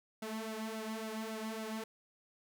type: tone with flanger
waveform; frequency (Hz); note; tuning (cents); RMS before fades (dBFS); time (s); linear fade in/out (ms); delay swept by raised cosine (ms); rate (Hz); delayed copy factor
sawtooth; 220; A3; 0; -41; 0.22-1.84; 5; 1.4 to 3.6; 3.6; +0.7
effects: none